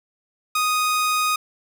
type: tone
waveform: sawtooth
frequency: 1244.5 Hz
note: D#6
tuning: in tune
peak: -15 dBFS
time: 0.55-1.36 s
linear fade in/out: 5 ms
effects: none